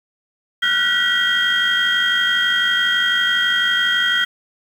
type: tone cluster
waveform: sine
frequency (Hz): 1394 / 1480 / 1532 / 1932 / 3219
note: F6 / F#6 / G6 / B6 / G7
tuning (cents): -4 / 0 / -40 / -39 / +45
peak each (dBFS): -24 / -20 / -25 / -19 / -18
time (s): 0.62-4.25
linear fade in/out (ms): 10
effects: tanh soft clip ceiling -8 dBFS + 7-bit